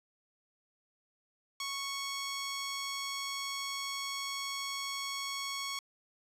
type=tone; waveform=10% pulse; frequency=1107 Hz; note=C#6; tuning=3 cents flat; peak=-27 dBFS; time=1.6-5.79 s; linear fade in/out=2 ms; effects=resampled to 32000 Hz